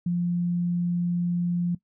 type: tone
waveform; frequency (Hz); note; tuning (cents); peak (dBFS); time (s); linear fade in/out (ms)
sine; 174.61; F3; 0; -22; 0.06-1.75; 5
effects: noise-tail reverb RT60 0.1 s tail -18 dB re dry